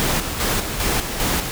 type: noise with tremolo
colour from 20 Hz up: pink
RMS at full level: -20 dBFS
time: 0-1.51 s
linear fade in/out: 0 ms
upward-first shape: square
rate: 2.5 Hz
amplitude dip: 50%
effects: none